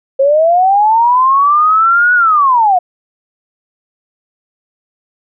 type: linear two-way sweep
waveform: sine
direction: up then down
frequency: 530 to 1478 to 693 Hz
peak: -6 dBFS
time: 0.19-2.79 s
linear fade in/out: 10 ms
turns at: 2.14 s
effects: none